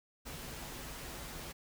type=noise with comb filter; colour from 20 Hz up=pink; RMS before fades=-45 dBFS; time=0.25-1.53 s; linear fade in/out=20 ms; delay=9.9 ms; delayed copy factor=-0.5; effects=none

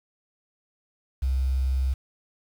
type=tone with vibrato; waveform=sine; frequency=65.8 Hz; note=C2; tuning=10 cents sharp; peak=-20 dBFS; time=1.22-1.94 s; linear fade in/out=10 ms; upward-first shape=sine; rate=20 Hz; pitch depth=18 cents each way; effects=tanh soft clip ceiling -18 dBFS + 8-bit

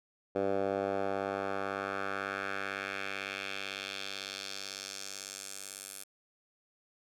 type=tone with band-pass filter sweep; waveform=10% pulse; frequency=98 Hz; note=G2; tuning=in tune; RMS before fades=-37 dBFS; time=0.35-6.04 s; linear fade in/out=10 ms; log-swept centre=530 to 10000 Hz; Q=1.6; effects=none

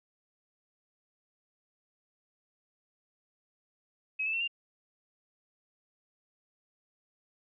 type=tone with pitch steps; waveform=sine; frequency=2551 / 2627 / 2706 / 2787 Hz; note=D#7 / E7 / E7 / F7; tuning=+43 / -7 / +45 / -4 cents; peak=-29 dBFS; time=4.19-4.478 s; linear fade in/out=10 ms; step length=72 ms; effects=none

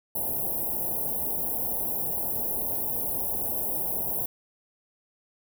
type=band-stop noise; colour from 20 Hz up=white; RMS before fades=-29 dBFS; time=0.15-4.26 s; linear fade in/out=5 ms; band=870 to 11000 Hz; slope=48 dB/octave; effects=none

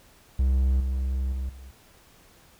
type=tone with level steps; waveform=triangle; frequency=65.41 Hz; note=C2; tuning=in tune; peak=-17 / -22 / -25 / -39 dBFS; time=0.39-1.71 s; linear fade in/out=5 ms; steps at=0.8 / 1.32 / 1.49 s; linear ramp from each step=5 ms; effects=pink hiss -56 dBFS RMS until 2.59 s

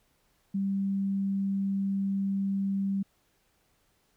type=tone; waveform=sine; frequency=196 Hz; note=G3; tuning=in tune; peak=-26 dBFS; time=0.54-3.03 s; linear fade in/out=10 ms; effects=pink hiss -70 dBFS RMS until 4.16 s

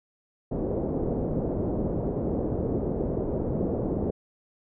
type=low-pass noise; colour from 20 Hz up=white; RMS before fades=-28 dBFS; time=0.51-4.11 s; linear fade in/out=10 ms; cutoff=500 Hz; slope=24 dB/octave; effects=none

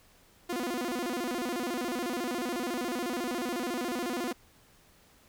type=tone with vibrato; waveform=sawtooth; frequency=294.4 Hz; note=D4; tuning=4 cents sharp; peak=-27 dBFS; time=0.49-4.33 s; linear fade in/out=10 ms; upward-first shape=square; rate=14 Hz; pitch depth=300 cents each way; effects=pink hiss -61 dBFS RMS until 5.28 s

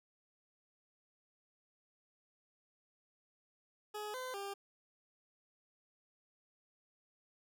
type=tone with pitch steps; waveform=20% pulse; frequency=420.9 / 511 / 398 Hz; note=G#4 / C5 / G4; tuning=+23 / -41 / +26 cents; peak=-36 dBFS; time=3.94-4.54 s; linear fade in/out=10 ms; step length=200 ms; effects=none

